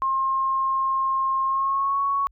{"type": "tone with pitch glide", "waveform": "sine", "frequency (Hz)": [1067, 1112.3], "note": ["C6", "C#6"], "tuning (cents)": [34, 6], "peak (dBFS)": -20, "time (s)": [0.02, 2.27], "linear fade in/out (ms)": 0, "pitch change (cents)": 72, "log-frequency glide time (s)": [1.45, 2], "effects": ["added 50 Hz sine -55 dBFS peak until 2.31 s"]}